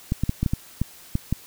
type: clicks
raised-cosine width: 5 ms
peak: -9 dBFS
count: 9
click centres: 0.121 / 0.236 / 0.294 / 0.43 / 0.462 / 0.535 / 0.816 / 1.154 / 1.326 s
effects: white hiss -47 dBFS RMS until 1.46 s